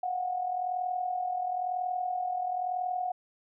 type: tone with amplitude modulation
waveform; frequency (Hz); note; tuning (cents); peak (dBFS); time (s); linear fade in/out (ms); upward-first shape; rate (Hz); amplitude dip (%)
sine; 729; F#5; -26; -26; 0.03-3.12; 5; sine; 41; 60
effects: none